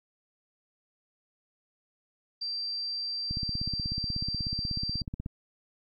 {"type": "tone", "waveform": "sine", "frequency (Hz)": 4699, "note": "D8", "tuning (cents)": 0, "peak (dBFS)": -31, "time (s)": [2.41, 5.02], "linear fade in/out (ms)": 10}
{"type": "click train", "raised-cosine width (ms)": 5, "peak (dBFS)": -22, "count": 33, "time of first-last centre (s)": [3.31, 5.261], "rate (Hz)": 16.4}
{"effects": ["AAC 32 kbps"]}